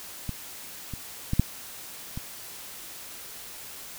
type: clicks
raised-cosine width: 5 ms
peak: -18 / -22 / -13 / -6 / -21 dBFS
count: 5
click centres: 0.293 / 0.937 / 1.334 / 1.396 / 2.175 s
effects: white hiss -42 dBFS RMS until 3.98 s